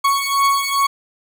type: beating tone pair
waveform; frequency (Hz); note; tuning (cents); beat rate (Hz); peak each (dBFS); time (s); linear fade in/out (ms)
40% pulse; 1108.7 / 1111.1; C#6 / C#6; 0 / +4; 2.4; -17; 0.04-0.87; 10
effects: none